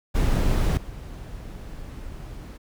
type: noise with level steps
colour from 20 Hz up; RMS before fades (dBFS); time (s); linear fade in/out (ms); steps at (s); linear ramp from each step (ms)
brown; -21 / -37; 0.14-2.58; 20; 0.77; 2
effects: none